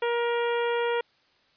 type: harmonic tone with a mistuned harmonic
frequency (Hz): 473.2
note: A#4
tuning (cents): +26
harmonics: 1 / 2 / 3 / 4 / 5 / 6 / 7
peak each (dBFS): -25 / -31 / -35 / -37 / -39 / -41 / -42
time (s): 0.02-1.01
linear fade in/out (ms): 5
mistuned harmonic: 6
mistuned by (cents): -21
effects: white hiss -64 dBFS RMS until 1.56 s + resampled to 11025 Hz